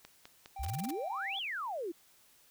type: click train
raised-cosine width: 0.2 ms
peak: -31 dBFS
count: 4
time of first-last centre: 0.05-0.663 s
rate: 4.89 Hz
type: tone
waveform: triangle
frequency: 783 Hz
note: G5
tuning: 2 cents flat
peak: -39 dBFS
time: 0.56-1.39 s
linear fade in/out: 5 ms
type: exponential two-way sweep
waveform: sine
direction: up then down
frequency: 57 to 3520 to 313.6 Hz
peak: -35 dBFS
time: 0.59-1.92 s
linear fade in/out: 10 ms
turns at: 1.38 s
type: noise bursts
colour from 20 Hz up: white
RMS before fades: -43 dBFS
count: 6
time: 0.63-0.909 s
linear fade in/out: 5 ms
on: 24 ms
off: 27 ms
effects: white hiss -64 dBFS RMS until 2.5 s